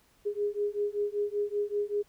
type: beating tone pair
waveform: sine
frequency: 409.4 / 414.6 Hz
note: G#4 / G#4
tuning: -25 / -3 cents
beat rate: 5.2 Hz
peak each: -31 dBFS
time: 0.25-2.03 s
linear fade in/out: 20 ms
effects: pink hiss -65 dBFS RMS until 2.08 s